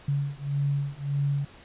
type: beating tone pair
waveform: sine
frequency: 140.6 / 142.3 Hz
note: C#3 / C#3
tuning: +25 / +46 cents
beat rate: 1.7 Hz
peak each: -28 dBFS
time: 0.08-1.45 s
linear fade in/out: 5 ms
effects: pink hiss -51 dBFS RMS until 1.64 s + resampled to 8000 Hz